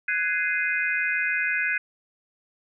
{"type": "chord", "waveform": "sine", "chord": "Ab dominant seventh", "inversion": "third", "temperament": "just", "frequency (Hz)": [1495.1, 1661.2, 2077, 2492], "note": ["Gb6", "Ab6", "C7", "Eb7"], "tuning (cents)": [18, 0, -13, 2], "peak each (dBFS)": -28, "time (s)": [0.08, 1.78], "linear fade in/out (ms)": 5, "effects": []}